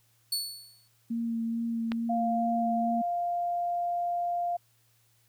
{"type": "tone with exponential decay", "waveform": "sawtooth", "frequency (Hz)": 4435, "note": "C#8", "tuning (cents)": 0, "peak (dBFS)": -23, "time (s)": [0.32, 0.88], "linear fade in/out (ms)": 5, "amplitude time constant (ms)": 120}
{"type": "tone with vibrato", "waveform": "sine", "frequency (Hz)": 230, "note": "A#3", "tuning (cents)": -23, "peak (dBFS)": -28, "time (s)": [1.1, 3.02], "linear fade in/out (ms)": 10, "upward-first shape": "sine", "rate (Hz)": 2.3, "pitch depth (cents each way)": 15}
{"type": "click", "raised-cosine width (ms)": 0.3, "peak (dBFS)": -18, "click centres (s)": 1.919}
{"type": "tone", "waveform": "sine", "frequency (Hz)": 698.5, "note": "F5", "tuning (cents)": 0, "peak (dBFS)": -27, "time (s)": [2.09, 4.57], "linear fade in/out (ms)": 10}
{"effects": ["added 115 Hz sine -68 dBFS peak until 5.28 s", "white hiss -68 dBFS RMS until 5.28 s"]}